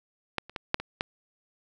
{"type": "clicks", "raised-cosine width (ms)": 0.3, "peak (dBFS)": [-11, -28, -17, -6, -19, -11], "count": 6, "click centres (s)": [0.383, 0.496, 0.562, 0.744, 0.8, 1.009], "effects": []}